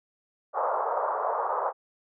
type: band-pass noise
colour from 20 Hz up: white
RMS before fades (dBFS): -28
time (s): 0.53-1.73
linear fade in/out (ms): 50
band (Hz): 470 to 1200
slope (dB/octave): 48
effects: none